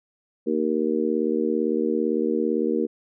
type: harmonic tone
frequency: 77.78 Hz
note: D#2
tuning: in tune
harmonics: 3 / 4 / 5 / 6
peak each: -26 / -26 / -26 / -26 dBFS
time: 0.46-2.87 s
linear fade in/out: 20 ms
effects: none